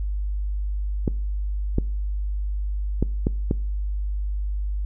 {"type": "clicks", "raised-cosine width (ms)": 3, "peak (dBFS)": -8, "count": 5, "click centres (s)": [1.078, 1.784, 3.026, 3.269, 3.511], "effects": ["noise-tail reverb RT60 0.5 s tail -23 dB re dry", "added 50 Hz sine -23 dBFS peak until 4.85 s"]}